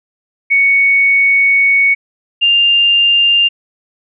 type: tone pair in turn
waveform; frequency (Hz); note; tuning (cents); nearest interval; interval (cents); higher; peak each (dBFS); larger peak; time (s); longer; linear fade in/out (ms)
sine; 2225 / 2798; C#7 / F7; +6 / +3; major third; 397; second; -7; neither; 0.5-1.95 / 2.41-3.49; first; 20
effects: none